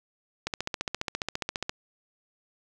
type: click train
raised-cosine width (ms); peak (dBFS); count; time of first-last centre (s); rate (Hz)
0.2; -12; 19; 0.47-1.694; 14.7
effects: none